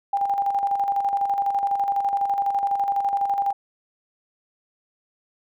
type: tone with tremolo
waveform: sine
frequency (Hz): 799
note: G5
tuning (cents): +33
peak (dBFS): -18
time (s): 0.13-3.53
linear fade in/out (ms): 5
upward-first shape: square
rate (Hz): 12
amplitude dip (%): 50
effects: none